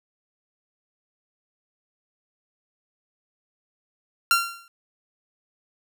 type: tone with exponential decay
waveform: sawtooth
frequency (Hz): 1377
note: F6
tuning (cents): -25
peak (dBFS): -10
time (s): 4.31-4.68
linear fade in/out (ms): 1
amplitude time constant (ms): 80
effects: none